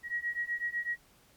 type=beating tone pair; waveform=sine; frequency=1900 / 1908 Hz; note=A#6 / A#6; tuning=+33 / +40 cents; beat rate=8 Hz; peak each=-35 / -34 dBFS; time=0.03-0.98 s; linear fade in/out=50 ms; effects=pink hiss -63 dBFS RMS until 1.36 s + MP3 96 kbps